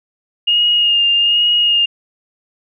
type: tone with vibrato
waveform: sine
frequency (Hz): 2843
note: F7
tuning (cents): +30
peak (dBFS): -10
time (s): 0.47-1.86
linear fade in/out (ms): 10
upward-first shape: sine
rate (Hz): 1.2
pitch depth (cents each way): 25
effects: none